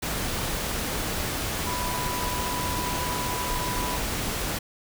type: tone in noise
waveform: sine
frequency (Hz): 987.8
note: B5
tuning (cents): 0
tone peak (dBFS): -31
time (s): 1.66-3.97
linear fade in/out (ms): 10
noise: pink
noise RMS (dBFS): -29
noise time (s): 0.02-4.59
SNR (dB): -5
effects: none